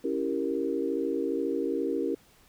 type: chord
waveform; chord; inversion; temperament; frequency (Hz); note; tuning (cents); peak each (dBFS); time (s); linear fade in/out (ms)
sine; C# diminished seventh; none; equal; 277.2 / 329.6 / 392 / 466.2; C#4 / E4 / G4 / Bb4; 0 / 0 / 0 / 0; -32; 0.04-2.15; 5
effects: pink hiss -60 dBFS RMS until 2.48 s